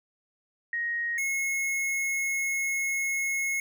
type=tone pair in turn; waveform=sine / square; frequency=1877 / 2173 Hz; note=A#6 / C#7; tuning=+11 / -35 cents; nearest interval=minor third; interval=254 cents; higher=second; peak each=-27 dBFS; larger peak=neither; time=0.73-1.18 / 1.18-3.6 s; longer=second; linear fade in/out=2 ms; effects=none